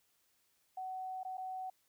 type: tone with dropouts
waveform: sine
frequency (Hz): 750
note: F#5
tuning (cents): +23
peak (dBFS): -39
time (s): 0.77-1.7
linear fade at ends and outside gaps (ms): 5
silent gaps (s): 1.233-1.249 / 1.372-1.379
effects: white hiss -75 dBFS RMS until 1.88 s